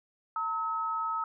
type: tone pair together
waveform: sine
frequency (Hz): 908.6 / 1285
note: A#5 / E6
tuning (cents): -45 / -45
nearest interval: tritone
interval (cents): 600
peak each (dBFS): -35 / -30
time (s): 0.36-1.24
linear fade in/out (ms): 2
effects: none